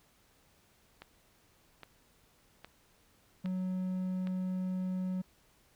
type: click train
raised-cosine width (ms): 0.3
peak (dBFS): -30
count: 5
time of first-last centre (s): 1.02-4.272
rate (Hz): 1.23
type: tone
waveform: triangle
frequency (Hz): 185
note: F#3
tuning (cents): 0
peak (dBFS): -30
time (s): 3.44-5.22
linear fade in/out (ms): 10
effects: pink hiss -67 dBFS RMS until 5.75 s